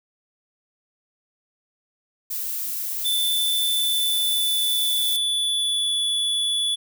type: noise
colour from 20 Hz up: violet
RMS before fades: -28 dBFS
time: 2.3-5.17 s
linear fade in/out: 10 ms
type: tone with pitch glide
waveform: square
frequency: 3520 to 3432 Hz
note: A7 to A7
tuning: 0 to -44 cents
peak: -21 dBFS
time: 3.04-6.76 s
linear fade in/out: 20 ms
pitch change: -44 cents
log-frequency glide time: 3.8-6.01 s
effects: none